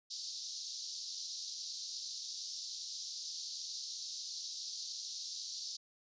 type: band-pass noise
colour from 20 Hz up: pink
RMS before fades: -44 dBFS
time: 0.1-5.77 s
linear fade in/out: 10 ms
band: 4100 to 6200 Hz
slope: 48 dB/octave
effects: resampled to 16000 Hz